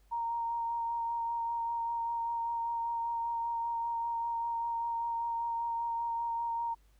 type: tone with vibrato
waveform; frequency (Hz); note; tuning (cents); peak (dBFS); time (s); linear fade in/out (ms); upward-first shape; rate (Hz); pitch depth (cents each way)
sine; 930; A#5; -4; -31; 0.11-6.75; 20; sine; 5.1; 13
effects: added 50 Hz sine -61 dBFS peak until 6.99 s + pink hiss -72 dBFS RMS until 6.99 s